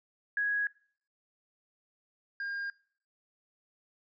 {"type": "tone pair in turn", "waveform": ["sine", "triangle"], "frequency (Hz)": [1661.2, 1612], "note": ["G#6", "G6"], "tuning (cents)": [0, 48], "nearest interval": "minor second", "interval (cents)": 52, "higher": "first", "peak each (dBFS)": [-27, -32], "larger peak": "first", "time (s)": [[0.37, 0.67], [2.4, 2.7]], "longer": "neither", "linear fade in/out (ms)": 2, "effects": ["noise-tail reverb RT60 0.5 s tail -22 dB re dry", "resampled to 16000 Hz"]}